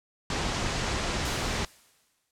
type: low-pass noise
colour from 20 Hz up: pink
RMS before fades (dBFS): -30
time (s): 0.3-1.65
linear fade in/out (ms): 2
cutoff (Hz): 7300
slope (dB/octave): 24
type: noise with exponential decay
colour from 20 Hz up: white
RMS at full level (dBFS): -37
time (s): 1.25-2.31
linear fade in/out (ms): 2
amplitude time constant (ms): 230
effects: noise-tail reverb RT60 0.1 s tail -21 dB re dry + low-pass 11000 Hz 12 dB/octave